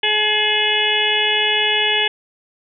harmonic tone with a mistuned harmonic, 424.6 Hz, G#4, 38 cents sharp, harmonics 1 / 2 / 4 / 5 / 6 / 7 / 8, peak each -25 / -25 / -24 / -23 / -23 / -19 / -22 dBFS, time 0.03-2.08 s, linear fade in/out 5 ms, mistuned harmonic 7, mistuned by -20 cents, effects none

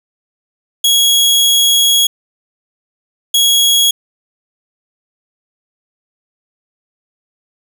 sawtooth tone pair in turn, 3322 / 3322 Hz, G#7 / G#7, 0 / 0 cents, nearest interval unison, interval 0 cents, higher neither, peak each -5 dBFS, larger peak neither, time 0.84-2.07 / 3.34-3.91 s, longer first, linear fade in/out 5 ms, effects none

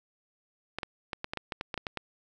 clicks, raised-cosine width 0.3 ms, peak -17 dBFS, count 12, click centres 0.786 / 0.832 / 1.132 / 1.244 / 1.335 / 1.373 / 1.522 / 1.611 / 1.742 / 1.777 / 1.868 / 1.973 s, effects none

